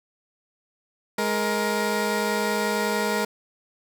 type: tone pair together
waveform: 15% pulse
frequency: 209.6 / 470.1 Hz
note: G#3 / A#4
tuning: +16 / +15 cents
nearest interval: octave + major second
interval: 1399 cents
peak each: -19 dBFS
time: 1.18-3.25 s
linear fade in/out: 5 ms
effects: none